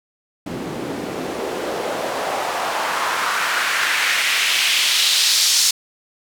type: noise with band-pass filter sweep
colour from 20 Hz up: white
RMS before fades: -20 dBFS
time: 0.46-5.71 s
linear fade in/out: 5 ms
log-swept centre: 220 to 5300 Hz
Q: 1.7
effects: none